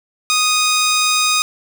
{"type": "tone", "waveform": "10% pulse", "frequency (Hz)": 1243, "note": "D#6", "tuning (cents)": -2, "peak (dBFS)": -5, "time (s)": [0.3, 1.42], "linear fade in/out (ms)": 0, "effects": []}